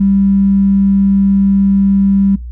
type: tone with tanh clipping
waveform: triangle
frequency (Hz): 196.6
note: G3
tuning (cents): +5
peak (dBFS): -7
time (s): 0-2.36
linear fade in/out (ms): 10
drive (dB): 3
effects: noise-tail reverb RT60 0.2 s tail -26 dB re dry + added 60 Hz sine -23 dBFS peak until 2.51 s